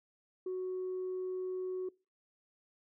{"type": "tone", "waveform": "sine", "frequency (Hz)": 370, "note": "F#4", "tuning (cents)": 0, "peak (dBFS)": -33, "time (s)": [0.46, 1.89], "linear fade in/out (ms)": 5, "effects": ["noise-tail reverb RT60 0.3 s tail -24 dB re dry", "tanh soft clip ceiling -32 dBFS"]}